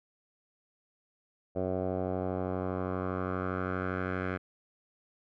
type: tone with low-pass filter sweep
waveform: 10% pulse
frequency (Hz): 92.5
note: F#2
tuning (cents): 0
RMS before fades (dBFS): -33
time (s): 1.55-4.38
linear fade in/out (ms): 20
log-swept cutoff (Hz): 630 to 1800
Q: 2.8
effects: none